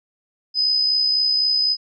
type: tone with amplitude modulation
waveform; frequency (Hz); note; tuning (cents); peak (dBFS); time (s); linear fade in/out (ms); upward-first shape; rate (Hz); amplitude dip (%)
sine; 5020; D#8; +15; -14; 0.54-1.77; 50; sine; 63.9; 40
effects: none